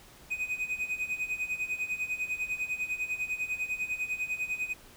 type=tone with tremolo; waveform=triangle; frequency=2500 Hz; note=D#7; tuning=8 cents sharp; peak=-26 dBFS; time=0.3-4.74 s; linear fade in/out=20 ms; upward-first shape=sine; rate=10 Hz; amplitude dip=80%; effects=pink hiss -54 dBFS RMS until 4.96 s